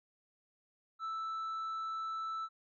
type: tone with tanh clipping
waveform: sine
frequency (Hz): 1318.5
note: E6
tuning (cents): 0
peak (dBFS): -37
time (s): 0.99-2.49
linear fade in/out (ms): 50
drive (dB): 3
effects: none